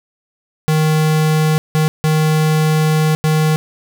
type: tone bursts at uneven times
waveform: square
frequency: 155.7 Hz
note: D#3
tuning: 2 cents sharp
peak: -12 dBFS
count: 4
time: 0.68-1.58 / 1.75-1.88 / 2.04-3.15 / 3.24-3.56 s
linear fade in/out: 0 ms
effects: none